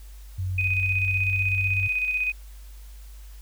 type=tone with pitch glide; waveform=sine; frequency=92.9 to 95.51 Hz; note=F#2 to G2; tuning=+7 to -45 cents; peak=-25 dBFS; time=0.38-1.88 s; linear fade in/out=10 ms; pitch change=+48 cents; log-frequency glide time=0.56-1.27 s
type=tone with tremolo; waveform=sine; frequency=2500 Hz; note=D#7; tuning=8 cents sharp; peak=-21 dBFS; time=0.58-2.32 s; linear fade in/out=5 ms; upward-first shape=square; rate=16 Hz; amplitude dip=40%
effects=added 50 Hz sine -40 dBFS peak until 3.41 s + white hiss -55 dBFS RMS until 3.41 s